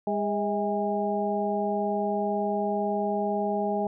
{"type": "harmonic tone with a mistuned harmonic", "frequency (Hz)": 204, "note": "G#3", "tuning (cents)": -31, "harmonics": [1, 2, 3, 4], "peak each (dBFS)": [-30, -30, -30, -30], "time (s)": [0.07, 3.87], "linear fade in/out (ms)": 2, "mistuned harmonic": 3, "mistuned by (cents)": 72, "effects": []}